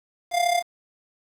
square tone with amplitude modulation, 700 Hz, F5, 4 cents sharp, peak -17 dBFS, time 0.31-0.63 s, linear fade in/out 50 ms, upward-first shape sine, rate 33.6 Hz, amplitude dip 70%, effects low-pass 12000 Hz 12 dB/octave + 8-bit

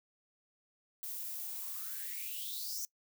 violet noise with high-pass filter sweep, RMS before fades -41 dBFS, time 1.03-2.85 s, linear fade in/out 0 ms, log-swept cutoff 380 to 6100 Hz, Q 8, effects noise-tail reverb RT60 0.1 s tail -22 dB re dry

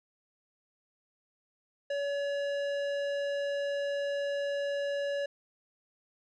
sine tone with tanh clipping, 567 Hz, C#5, 39 cents sharp, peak -32 dBFS, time 1.9-5.26 s, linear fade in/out 5 ms, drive 15 dB, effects none

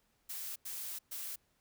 blue noise bursts at uneven times, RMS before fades -42 dBFS, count 3, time 0.29-0.56 / 0.65-0.99 / 1.11-1.36 s, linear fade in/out 10 ms, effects pink hiss -75 dBFS RMS until 1.6 s

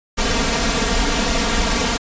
pink noise with comb filter, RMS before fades -18 dBFS, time 0.17-1.98 s, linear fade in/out 20 ms, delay 4.3 ms, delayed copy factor +1, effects resampled to 16000 Hz

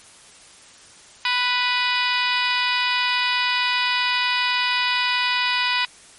harmonic tone with a mistuned harmonic, 493.9 Hz, B4, in tune, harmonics 2 / 3 / 4 / 5 / 6 / 7 / 8 / 9 / 10, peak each -25 / -28 / -26 / -25 / -27 / -31 / -28 / -32 / -30 dBFS, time 1.25-5.85 s, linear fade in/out 2 ms, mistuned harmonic 8, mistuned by -22 cents, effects white hiss -47 dBFS RMS until 6.18 s + MP3 48 kbps

